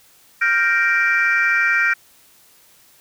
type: chord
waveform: sine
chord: G minor seventh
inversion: third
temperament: equal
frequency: 1396.9 / 1568 / 1864.7 / 2349 Hz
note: F6 / G6 / Bb6 / D7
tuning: 0 / 0 / 0 / 0 cents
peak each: -19 dBFS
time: 0.41-1.94 s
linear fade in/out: 10 ms
effects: tanh soft clip ceiling -7 dBFS + white hiss -52 dBFS RMS until 3 s